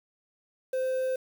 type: tone with quantisation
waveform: triangle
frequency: 518 Hz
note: C5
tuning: 17 cents flat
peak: -24 dBFS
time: 0.73-1.16 s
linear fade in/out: 5 ms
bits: 8
effects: none